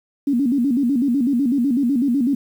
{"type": "tone with vibrato", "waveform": "sine", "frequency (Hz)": 258.9, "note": "C4", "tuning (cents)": -18, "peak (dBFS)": -15, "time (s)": [0.27, 2.35], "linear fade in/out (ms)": 5, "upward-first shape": "square", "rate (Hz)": 8, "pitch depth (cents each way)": 150, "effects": ["8-bit"]}